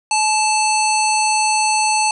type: harmonic tone with a mistuned harmonic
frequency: 880 Hz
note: A5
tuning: in tune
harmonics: 1 / 3 / 5 / 7 / 9 / 10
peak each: -16 / -21 / -23 / -24 / -26 / -26 dBFS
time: 0.11-2.11 s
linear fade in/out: 2 ms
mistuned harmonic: 1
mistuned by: -37 cents
effects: none